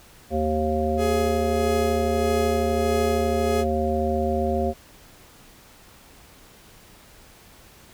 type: harmonic tone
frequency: 77.3 Hz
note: D#2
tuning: 11 cents flat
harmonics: 1 / 3 / 5 / 7 / 9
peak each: -27 / -27 / -27 / -27 / -27 dBFS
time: 0.3-4.74 s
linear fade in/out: 50 ms
type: tone with tremolo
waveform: 45% pulse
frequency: 419.2 Hz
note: G#4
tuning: 16 cents sharp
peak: -23 dBFS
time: 0.97-3.65 s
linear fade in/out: 50 ms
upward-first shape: sine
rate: 1.6 Hz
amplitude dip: 45%
effects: pink hiss -50 dBFS RMS until 7.93 s